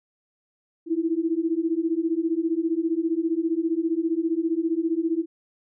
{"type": "beating tone pair", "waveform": "sine", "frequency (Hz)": [320, 335], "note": ["D#4", "E4"], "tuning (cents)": [49, 28], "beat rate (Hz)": 15, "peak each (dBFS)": [-25, -24], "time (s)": [0.86, 5.26], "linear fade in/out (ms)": 50, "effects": []}